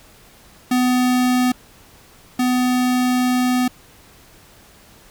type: tone pair in turn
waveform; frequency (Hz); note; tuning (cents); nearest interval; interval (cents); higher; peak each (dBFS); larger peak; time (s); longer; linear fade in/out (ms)
square; 250.6 / 250.6; B3 / B3; +25 / +25; unison; 0; neither; -15 / -16; first; 0.71-1.52 / 2.39-3.68; second; 5
effects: pink hiss -48 dBFS RMS until 5.1 s